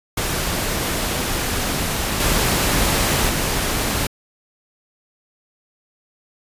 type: noise with level steps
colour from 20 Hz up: pink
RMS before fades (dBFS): -22 / -18 / -21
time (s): 0.17-4.07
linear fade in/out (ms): 5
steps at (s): 2.2 / 3.29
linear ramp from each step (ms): 2
effects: resampled to 32000 Hz